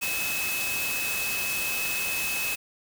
sine tone in noise, 2582 Hz, E7, 37 cents flat, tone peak -29 dBFS, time 0.01-2.56 s, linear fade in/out 20 ms, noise white, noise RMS -31 dBFS, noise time 0.01-2.56 s, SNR -1 dB, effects none

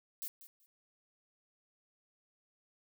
violet noise with echo, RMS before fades -41 dBFS, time 0.22-0.28 s, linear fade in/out 0 ms, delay 190 ms, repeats 2, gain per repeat -14 dB, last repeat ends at 0.66 s, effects none

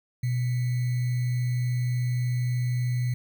sine tone with sample-and-hold, 123.47 Hz, B2, in tune, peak -23 dBFS, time 0.23-3.14 s, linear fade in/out 5 ms, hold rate 2100 Hz, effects none

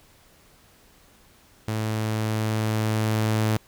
sawtooth tone with level ramp, 109.1 Hz, A2, 14 cents flat, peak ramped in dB -21 to -16 dBFS, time 1.68-3.57 s, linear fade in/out 0 ms, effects pink hiss -56 dBFS RMS until 3.67 s

